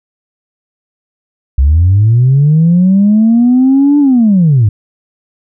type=linear two-way sweep; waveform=sine; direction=up then down; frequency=63.4 to 293.7 to 96.8 Hz; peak=-3 dBFS; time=1.58-4.69 s; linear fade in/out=5 ms; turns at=3.99 s; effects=tanh soft clip ceiling -1 dBFS